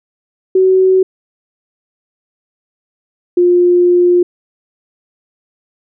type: tone pair in turn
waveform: sine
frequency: 375.9 / 354 Hz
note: F#4 / F4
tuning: +27 / +23 cents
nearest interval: minor second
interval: 104 cents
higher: first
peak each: -6 dBFS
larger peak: neither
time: 0.55-1.03 / 3.37-4.23 s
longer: second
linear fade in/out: 5 ms
effects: none